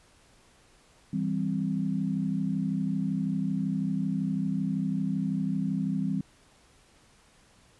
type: chord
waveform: sine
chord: C major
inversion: first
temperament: just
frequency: 163.52 / 196.22 / 261.6 Hz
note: E3 / G3 / C4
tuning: -14 / +2 / 0 cents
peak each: -31 / -29 / -32 dBFS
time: 1.13-6.21 s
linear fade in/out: 5 ms
effects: pink hiss -60 dBFS RMS until 7.79 s + resampled to 24000 Hz